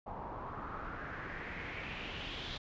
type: noise with low-pass filter sweep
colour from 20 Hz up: pink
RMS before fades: -43 dBFS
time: 0.06-2.58 s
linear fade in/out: 10 ms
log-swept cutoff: 860 to 3700 Hz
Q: 3.6
effects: resampled to 16000 Hz